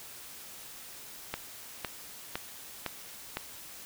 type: click train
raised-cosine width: 0.3 ms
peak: -16 dBFS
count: 5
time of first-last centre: 1.34-3.37 s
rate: 1.97 Hz
effects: white hiss -47 dBFS RMS until 3.85 s